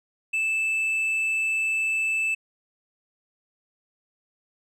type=tone with tanh clipping; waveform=triangle; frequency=2633 Hz; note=E7; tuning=3 cents flat; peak=-23 dBFS; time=0.33-2.35 s; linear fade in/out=10 ms; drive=8 dB; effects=none